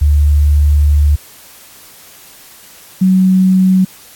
sine tone pair in turn, 73.42 / 187.26 Hz, D2 / F#3, 0 / +21 cents, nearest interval octave + major third, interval 1621 cents, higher second, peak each -6 dBFS, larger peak neither, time 0.01-1.16 / 3.01-3.85 s, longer first, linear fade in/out 10 ms, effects white hiss -39 dBFS RMS until 4.15 s + AAC 64 kbps

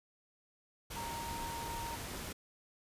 sine tone in noise, 930 Hz, A#5, 4 cents flat, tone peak -41 dBFS, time 0.96-1.96 s, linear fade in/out 10 ms, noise pink, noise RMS -43 dBFS, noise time 0.9-2.33 s, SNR -1 dB, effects resampled to 32000 Hz

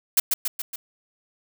blue noise with echo, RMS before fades -17 dBFS, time 0.17-0.2 s, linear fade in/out 5 ms, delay 140 ms, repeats 4, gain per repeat -4 dB, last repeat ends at 0.76 s, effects none

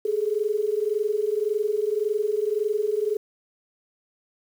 sine tone pair together, 410 / 431.8 Hz, G#4 / A4, -22 / -33 cents, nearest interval minor second, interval 89 cents, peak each -25 / -24 dBFS, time 0.05-3.17 s, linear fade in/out 5 ms, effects 8-bit

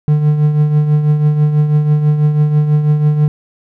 triangle tone with tremolo, 150 Hz, D3, 37 cents sharp, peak -4 dBFS, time 0.08-3.28 s, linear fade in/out 0 ms, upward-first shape triangle, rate 6.1 Hz, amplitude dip 60%, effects none

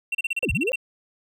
triangle tone bursts, 2718 Hz, F7, 48 cents flat, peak -20 dBFS, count 11, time 0.12-0.758 s, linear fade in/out 5 ms, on 28 ms, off 33 ms
sine linear two-way sweep, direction down then up, 556 to 42 to 556 Hz, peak -23 dBFS, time 0.43-0.72 s, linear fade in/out 0 ms, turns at 0.51 s
effects none

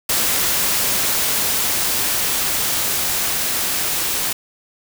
white noise with level ramp, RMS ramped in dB -18 to -21 dBFS, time 0.09-4.33 s, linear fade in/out 5 ms, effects none

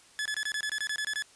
sawtooth tone bursts, 1715 Hz, A6, 45 cents flat, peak -26 dBFS, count 12, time 0.19-1.223 s, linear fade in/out 0 ms, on 65 ms, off 23 ms, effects white hiss -57 dBFS RMS until 1.35 s + resampled to 22050 Hz

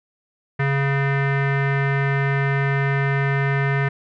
square tone with low-pass filter, 138.59 Hz, C#3, in tune, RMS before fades -20 dBFS, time 0.59-3.89 s, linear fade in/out 10 ms, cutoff 1900 Hz, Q 4.9, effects none

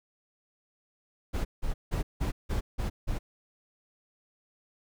brown noise bursts, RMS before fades -29 dBFS, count 7, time 1.33-3.19 s, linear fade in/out 20 ms, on 120 ms, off 170 ms, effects none

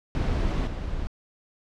brown noise with level steps, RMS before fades -24 / -31 dBFS, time 0.15-1.07 s, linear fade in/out 0 ms, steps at 0.67 s, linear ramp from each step 2 ms, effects low-pass 5000 Hz 12 dB/octave

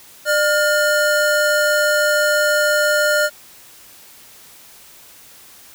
square tone pair together, 599 / 1419.7 Hz, D5 / F6, +34 / +28 cents, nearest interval octave + minor third, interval 1494 cents, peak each -17 / -18 dBFS, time 0.25-3.3 s, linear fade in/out 50 ms, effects white hiss -44 dBFS RMS until 5.74 s

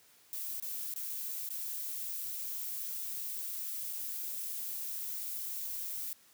violet noise with dropouts, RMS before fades -39 dBFS, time 0.33-6.13 s, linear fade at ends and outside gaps 0 ms, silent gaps 0.6-0.624 / 0.939-0.961 / 1.49-1.504 / 3.928-3.932 s, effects white hiss -63 dBFS RMS until 6.33 s + high-pass 60 Hz 12 dB/octave

